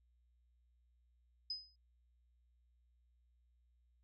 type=tone with exponential decay; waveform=sine; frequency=5030 Hz; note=D#8; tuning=18 cents sharp; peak=-36 dBFS; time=1.5-1.76 s; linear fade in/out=5 ms; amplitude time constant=55 ms; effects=added 60 Hz sine -70 dBFS peak until 4.03 s